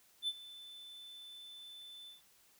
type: tone with ADSR envelope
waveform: triangle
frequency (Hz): 3520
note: A7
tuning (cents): 0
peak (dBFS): -30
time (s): 0.22-2.22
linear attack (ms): 59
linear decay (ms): 44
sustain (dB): -18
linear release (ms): 140
effects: white hiss -67 dBFS RMS until 2.59 s